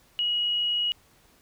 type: tone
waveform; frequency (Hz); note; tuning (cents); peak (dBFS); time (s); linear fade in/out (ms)
sine; 2903; F#7; -34; -23; 0.19-0.92; 0
effects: pink hiss -60 dBFS RMS until 1.41 s